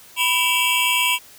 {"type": "tone cluster", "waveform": "square", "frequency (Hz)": [990, 2297, 2667, 2787, 3227], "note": ["B5", "D7", "E7", "F7", "G7"], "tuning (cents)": [4, -39, 20, -4, 50], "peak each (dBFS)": -24, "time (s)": [0.16, 1.19], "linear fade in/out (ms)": 50, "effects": ["white hiss -46 dBFS RMS until 1.38 s"]}